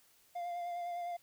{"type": "tone with vibrato", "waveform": "triangle", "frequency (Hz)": 698.5, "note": "F5", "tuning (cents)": 0, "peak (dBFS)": -35, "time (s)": [0.35, 1.17], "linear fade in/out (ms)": 10, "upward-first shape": "triangle", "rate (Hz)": 9.8, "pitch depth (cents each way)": 26, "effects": ["white hiss -67 dBFS RMS until 1.22 s"]}